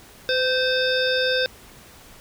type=harmonic tone with a mistuned harmonic; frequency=519 Hz; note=C5; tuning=14 cents flat; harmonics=1 / 3 / 5 / 7 / 9 / 10; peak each=-22 / -24 / -32 / -26 / -32 / -31 dBFS; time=0.29-1.46 s; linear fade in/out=0 ms; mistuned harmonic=1; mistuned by=-27 cents; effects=pink hiss -47 dBFS RMS until 2.2 s